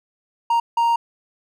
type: tone bursts at uneven times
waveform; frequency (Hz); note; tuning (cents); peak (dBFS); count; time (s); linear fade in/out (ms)
triangle; 932.3; A#5; 0; -13; 2; 0.5-0.6 / 0.77-0.96; 5
effects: none